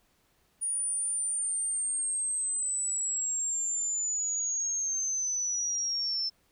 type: linear sweep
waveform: sine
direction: down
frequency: 9600 to 5300 Hz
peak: -28 dBFS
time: 0.61-6.3 s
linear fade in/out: 20 ms
effects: pink hiss -69 dBFS RMS until 6.51 s